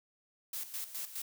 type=noise with tremolo; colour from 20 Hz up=blue; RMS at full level=-39 dBFS; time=0.53-1.22 s; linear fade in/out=5 ms; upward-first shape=square; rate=4.8 Hz; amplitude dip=70%; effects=none